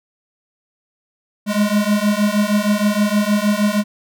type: beating tone pair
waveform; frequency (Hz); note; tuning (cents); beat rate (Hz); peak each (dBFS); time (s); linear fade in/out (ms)
square; 204.7 / 211.1; G#3 / G#3; -25 / +29; 6.4; -18; 1.46-3.84; 50
effects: none